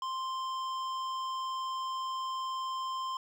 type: tone with hard clipping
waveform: sine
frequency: 1046.5 Hz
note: C6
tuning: in tune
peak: -35 dBFS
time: 0.02-3.17 s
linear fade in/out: 2 ms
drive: 11 dB
effects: none